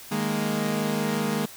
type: chord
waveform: sawtooth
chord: D# suspended fourth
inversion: none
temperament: equal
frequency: 155.56 / 207.7 / 233.1 Hz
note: D#3 / G#3 / A#3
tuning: 0 / 0 / 0 cents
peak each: -27 / -23 / -25 dBFS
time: 0.11-1.46 s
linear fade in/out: 10 ms
effects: white hiss -44 dBFS RMS until 1.56 s